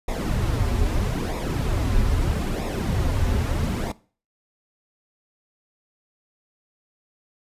brown noise with flanger, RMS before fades -23 dBFS, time 0.08-3.92 s, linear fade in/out 5 ms, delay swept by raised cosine 0.65 to 6.45 ms, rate 0.78 Hz, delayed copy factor -0.65, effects noise-tail reverb RT60 0.4 s tail -20 dB re dry + resampled to 32000 Hz

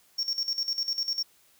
triangle tone with tremolo, 5500 Hz, F8, 27 cents flat, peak -24 dBFS, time 0.18-1.23 s, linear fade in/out 10 ms, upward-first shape square, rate 10 Hz, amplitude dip 75%, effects white hiss -62 dBFS RMS until 1.59 s

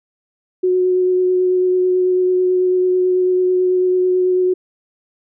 sine tone with vibrato, 366.4 Hz, F#4, 17 cents flat, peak -12 dBFS, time 0.63-4.54 s, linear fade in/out 10 ms, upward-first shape sine, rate 9.1 Hz, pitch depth 11 cents each way, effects none

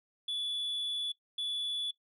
sine tone bursts at uneven times, 3439 Hz, A7, 40 cents flat, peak -30 dBFS, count 2, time 0.28-1.12 / 1.38-1.91 s, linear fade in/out 5 ms, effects noise-tail reverb RT60 0.1 s tail -18 dB re dry + tanh soft clip ceiling -31 dBFS

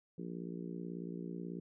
harmonic tone, 58.27 Hz, A#1, in tune, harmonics 3 / 4 / 5 / 6 / 7 / 8, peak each -43 / -49 / -48 / -49 / -50 / -56 dBFS, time 0.18-1.6 s, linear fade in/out 5 ms, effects none

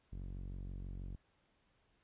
sawtooth tone with low-pass filter, 46.25 Hz, F#1, in tune, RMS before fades -45 dBFS, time 0.12-1.16 s, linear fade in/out 10 ms, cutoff 250 Hz, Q 0.68, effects pink hiss -75 dBFS RMS until 2.03 s + resampled to 8000 Hz

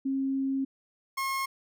sine / 30% pulse tone pair in turn, 269.5 / 1078 Hz, C#4 / C#6, -49 / -49 cents, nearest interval 2 octaves, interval 2400 cents, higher second, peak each -26 dBFS, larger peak neither, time 0.05-0.65 / 1.17-1.46 s, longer first, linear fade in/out 10 ms, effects none

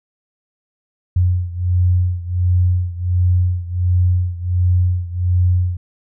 sine beating tone pair, 89.3 / 90.7 Hz, F2 / F#2, +39 / -34 cents, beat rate 1.4 Hz, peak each -15 / -18 dBFS, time 1.16-5.77 s, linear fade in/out 5 ms, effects none

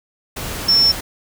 sine tone in noise, 5400 Hz, E8, 41 cents sharp, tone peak -10 dBFS, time 0.68-0.92 s, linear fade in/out 10 ms, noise pink, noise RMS -27 dBFS, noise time 0.36-1.01 s, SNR +14 dB, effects none

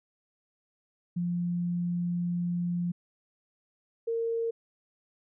sine tone pair in turn, 174.61 / 459.1 Hz, F3 / A#4, 0 / -26 cents, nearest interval octave + perfect fourth, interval 1674 cents, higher second, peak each -27 dBFS, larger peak neither, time 1.16-2.92 / 4.07-4.51 s, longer first, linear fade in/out 10 ms, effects none

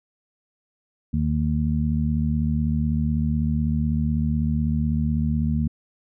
harmonic tone, 76 Hz, D#2, 40 cents flat, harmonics 1 / 2 / 3, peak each -24 / -24 / -24 dBFS, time 1.13-5.68 s, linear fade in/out 10 ms, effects none

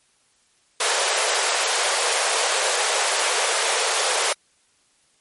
pink high-pass noise, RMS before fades -21 dBFS, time 0.8-4.33 s, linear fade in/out 5 ms, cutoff 440 Hz, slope 48 dB/octave, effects white hiss -62 dBFS RMS until 5.2 s + MP3 48 kbps

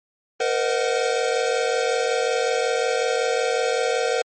square chord, C half-diminished seventh, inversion third, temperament equal with one note detuned, 466.2 / 511.6 / 622.3 / 740 Hz, Bb4 / C5 / Eb5 / Gb5, 0 / -39 / 0 / 0 cents, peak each -24 / -25 / -30 / -28 dBFS, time 0.4-4.22 s, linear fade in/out 5 ms, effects MP3 32 kbps

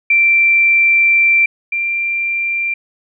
sine tone pair in turn, 2351 / 2369 Hz, D7 / D7, +1 / +14 cents, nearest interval unison, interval 13 cents, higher second, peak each -8 / -15 dBFS, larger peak first, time 0.1-1.46 / 1.72-2.74 s, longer first, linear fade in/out 5 ms, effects none

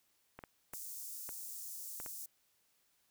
clicks, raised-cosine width 0.5 ms, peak -32 dBFS, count 6, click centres 0.39 / 0.438 / 0.736 / 1.291 / 2.001 / 2.062 s
white high-pass noise, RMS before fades -46 dBFS, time 0.73-2.26 s, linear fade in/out 5 ms, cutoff 6100 Hz, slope 24 dB/octave
effects white hiss -75 dBFS RMS until 3.1 s

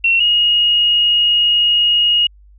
sine tone pair in turn, 2722 / 2874 Hz, F7 / F7, -45 / +49 cents, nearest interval minor second, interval 94 cents, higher second, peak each -10 dBFS, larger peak neither, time 0.04-0.2 / 0.2-2.27 s, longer second, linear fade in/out 5 ms, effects added 50 Hz sine -42 dBFS peak until 2.58 s

